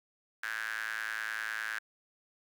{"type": "tone with high-pass filter", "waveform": "sawtooth", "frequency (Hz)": 109.9, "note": "A2", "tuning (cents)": -2, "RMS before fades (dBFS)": -37, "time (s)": [0.43, 1.79], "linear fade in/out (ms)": 5, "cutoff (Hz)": 1600, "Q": 8.8, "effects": []}